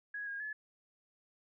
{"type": "tone with pitch steps", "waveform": "sine", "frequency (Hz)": [1665, 1629, 1715], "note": ["G#6", "G#6", "A6"], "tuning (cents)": [4, -34, -45], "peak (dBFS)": -38, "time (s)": [0.14, 0.53], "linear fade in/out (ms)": 5, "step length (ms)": 130, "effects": []}